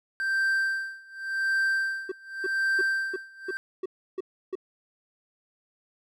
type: tone with tremolo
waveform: triangle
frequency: 1568 Hz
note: G6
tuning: in tune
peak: -20 dBFS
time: 0.2-3.57 s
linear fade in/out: 0 ms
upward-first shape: sine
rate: 0.88 Hz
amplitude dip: 95%
type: tone bursts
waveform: triangle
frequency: 377.2 Hz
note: F#4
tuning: 33 cents sharp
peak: -26 dBFS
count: 8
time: 2.09-4.554 s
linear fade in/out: 5 ms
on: 28 ms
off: 320 ms
effects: none